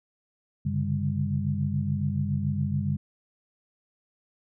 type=tone cluster; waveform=sine; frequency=95 / 138.9 / 146 / 201 Hz; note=F#2 / C#3 / D3 / G3; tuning=+46 / +4 / -10 / +44 cents; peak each=-30 dBFS; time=0.65-2.97 s; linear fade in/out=10 ms; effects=none